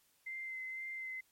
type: tone with vibrato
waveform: sine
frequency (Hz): 2072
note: C7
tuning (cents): -17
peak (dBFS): -40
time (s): 0.26-1.21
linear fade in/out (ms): 10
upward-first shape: sine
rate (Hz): 2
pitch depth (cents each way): 17
effects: white hiss -72 dBFS RMS until 1.31 s + MP3 64 kbps